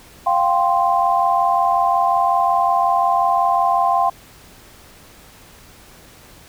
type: chord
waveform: sine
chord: F suspended second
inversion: none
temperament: equal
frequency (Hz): 698.5 / 784 / 1046.5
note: F5 / G5 / C6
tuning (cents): 0 / 0 / 0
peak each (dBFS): -18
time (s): 0.26-4.1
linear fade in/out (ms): 10
effects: pink hiss -45 dBFS RMS until 6.48 s